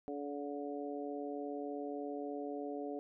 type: harmonic tone with a mistuned harmonic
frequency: 143.4 Hz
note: D3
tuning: 41 cents flat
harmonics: 2 / 3 / 4 / 5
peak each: -42 / -43 / -46 / -47 dBFS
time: 0.08-2.99 s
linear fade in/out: 0 ms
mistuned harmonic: 5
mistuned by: +17 cents
effects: none